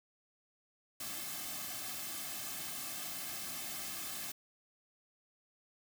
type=noise with comb filter; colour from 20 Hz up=white; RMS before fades=-42 dBFS; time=1-4.32 s; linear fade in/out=5 ms; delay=2.1 ms; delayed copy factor=-0.95; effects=none